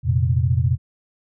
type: chord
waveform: sine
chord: F suspended fourth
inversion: none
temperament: equal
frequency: 87.31 / 116.54 / 130.81 Hz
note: F2 / Bb2 / C3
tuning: 0 / 0 / 0 cents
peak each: -20 dBFS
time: 0.03-0.78 s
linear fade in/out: 50 ms
effects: none